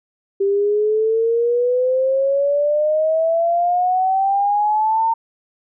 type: exponential sweep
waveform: sine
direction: up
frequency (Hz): 392 to 915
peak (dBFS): -14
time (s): 0.4-5.14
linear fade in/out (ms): 10
effects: none